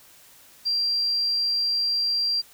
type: tone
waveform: sine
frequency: 4737 Hz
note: D8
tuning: 14 cents sharp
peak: -21 dBFS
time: 0.65-2.42 s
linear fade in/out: 20 ms
effects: white hiss -52 dBFS RMS until 2.53 s